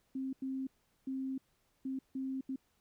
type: tone bursts at uneven times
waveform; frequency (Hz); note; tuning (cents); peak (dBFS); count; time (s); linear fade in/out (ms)
sine; 265.1; C4; +23; -35; 6; 0.15-0.33 / 0.42-0.67 / 1.07-1.38 / 1.85-1.99 / 2.15-2.41 / 2.49-2.56; 5
effects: pink hiss -75 dBFS RMS until 2.8 s

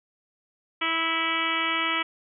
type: harmonic tone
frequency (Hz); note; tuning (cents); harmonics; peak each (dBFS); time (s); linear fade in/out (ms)
327.5; E4; -11; 1 / 2 / 3 / 4 / 5 / 6 / 7 / 8 / 9 / 10; -35 / -40 / -34 / -29 / -39 / -31 / -29 / -36 / -32 / -35; 0.81-2.03; 10
effects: none

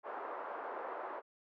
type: band-pass noise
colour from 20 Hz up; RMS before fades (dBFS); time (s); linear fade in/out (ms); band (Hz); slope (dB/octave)
white; -43; 0.03-1.22; 50; 410 to 1200; 24
effects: none

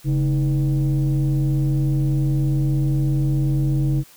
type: tone with frequency modulation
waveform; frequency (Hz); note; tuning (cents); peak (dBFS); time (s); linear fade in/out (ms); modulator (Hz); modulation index
sine; 138.59; C#3; 0; -15; 0.04-4.04; 50; 177; 0.67
effects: tanh soft clip ceiling -13 dBFS + white hiss -49 dBFS RMS until 4.16 s

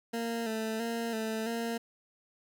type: tone with vibrato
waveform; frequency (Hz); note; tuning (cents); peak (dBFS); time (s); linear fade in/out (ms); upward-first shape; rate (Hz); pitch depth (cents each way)
20% pulse; 226; A3; +47; -27; 0.13-1.78; 10; square; 1.5; 40
effects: none

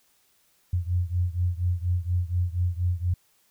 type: beating tone pair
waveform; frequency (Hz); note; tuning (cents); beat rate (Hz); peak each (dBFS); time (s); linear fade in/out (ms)
sine; 87.31 / 91.51; F2 / F#2; 0 / -19; 4.2; -25 / -27; 0.73-3.14; 5
effects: white hiss -65 dBFS RMS until 3.5 s

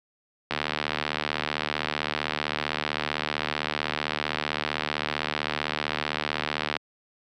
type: click train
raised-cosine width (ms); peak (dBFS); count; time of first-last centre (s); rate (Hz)
0.3; -9; 474; 0.51-6.767; 75.6
effects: high-pass 150 Hz 12 dB/octave

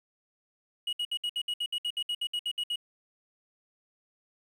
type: tone bursts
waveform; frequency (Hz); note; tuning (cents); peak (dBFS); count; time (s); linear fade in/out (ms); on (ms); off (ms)
triangle; 2904; F#7; -33; -27; 16; 0.87-2.759; 5; 59; 63
effects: 10-bit

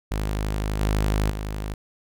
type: tone with level steps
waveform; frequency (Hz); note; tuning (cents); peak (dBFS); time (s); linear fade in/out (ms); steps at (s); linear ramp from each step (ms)
sawtooth; 51.91; G#1; 0; -20 / -16 / -24; 0.11-1.74; 5; 0.81 / 1.3; 2
effects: none

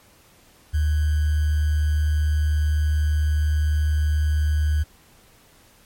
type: tone with sample-and-hold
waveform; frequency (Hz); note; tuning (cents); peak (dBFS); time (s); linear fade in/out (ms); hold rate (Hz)
sine; 75.7; D#2; -47; -17; 0.73-4.84; 20; 1575
effects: pink hiss -54 dBFS RMS until 5.85 s + MP3 64 kbps

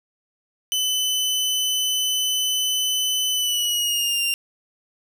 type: tone with pitch glide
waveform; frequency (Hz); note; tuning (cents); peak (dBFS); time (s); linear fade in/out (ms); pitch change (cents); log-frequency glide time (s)
sawtooth; 3020 to 2785; F#7 to F7; +35 to -5; -17; 0.72-4.34; 0; -140; 3.31-4.23
effects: none

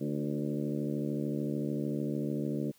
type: harmonic tone with a mistuned harmonic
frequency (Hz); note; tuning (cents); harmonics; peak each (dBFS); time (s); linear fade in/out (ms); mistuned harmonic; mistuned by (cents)
73.42; D2; 0; 2 / 3 / 4 / 5 / 6 / 7 / 8; -36 / -35 / -36 / -40 / -43 / -44 / -46; 0-2.72; 20; 5; -31
effects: white hiss -64 dBFS RMS until 2.78 s

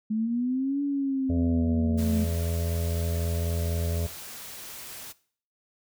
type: linear two-way sweep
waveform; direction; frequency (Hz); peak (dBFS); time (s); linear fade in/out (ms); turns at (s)
sine; up then down; 212.7 to 285.6 to 214.5; -24; 0.1-2.25; 10; 0.82
type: harmonic tone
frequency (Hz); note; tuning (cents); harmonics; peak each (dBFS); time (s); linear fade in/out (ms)
84; E2; +33; 1 / 2 / 3 / 5 / 6 / 7 / 8; -26 / -36 / -43 / -38 / -45 / -39 / -45; 1.29-4.07; 10
type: noise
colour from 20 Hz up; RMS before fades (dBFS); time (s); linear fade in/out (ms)
white; -41; 1.97-5.13; 20
effects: noise-tail reverb RT60 0.5 s tail -19 dB re dry

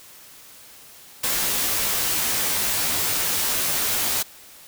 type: noise with comb filter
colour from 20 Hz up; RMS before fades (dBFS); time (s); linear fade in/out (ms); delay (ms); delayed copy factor
white; -23; 1.23-4.23; 10; 15; -0.75
effects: white hiss -46 dBFS RMS until 4.67 s

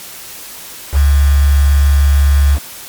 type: tone with quantisation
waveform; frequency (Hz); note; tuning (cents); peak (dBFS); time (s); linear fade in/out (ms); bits
sine; 70.5; C#2; +30; -6; 0.92-2.59; 50; 4
effects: white hiss -31 dBFS RMS until 2.88 s + MP3 96 kbps

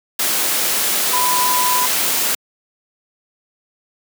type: tone in noise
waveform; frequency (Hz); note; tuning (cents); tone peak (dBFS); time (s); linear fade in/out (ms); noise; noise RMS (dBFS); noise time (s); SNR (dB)
sine; 995; B5; +13; -17; 1.13-1.86; 5; white; -18; 0.19-2.35; -2
effects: high-pass 200 Hz 12 dB/octave

